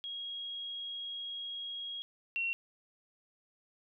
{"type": "tone pair in turn", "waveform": "sine", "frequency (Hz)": [3288, 2731], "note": ["G#7", "F7"], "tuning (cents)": [-18, -39], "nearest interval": "minor third", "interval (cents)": 321, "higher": "first", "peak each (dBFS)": [-38, -31], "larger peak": "second", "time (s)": [[0.04, 2.02], [2.36, 2.53]], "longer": "first", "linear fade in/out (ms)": 0, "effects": []}